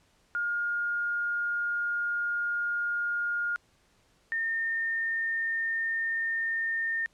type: tone pair in turn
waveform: sine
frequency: 1420 / 1819.3 Hz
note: F6 / A#6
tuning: +28 / -43 cents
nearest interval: major third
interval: 429 cents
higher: second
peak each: -27 dBFS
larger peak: neither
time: 0.35-3.56 / 4.32-7.06 s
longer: first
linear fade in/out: 0 ms
effects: pink hiss -66 dBFS RMS until 7.13 s + low-pass 9000 Hz 12 dB/octave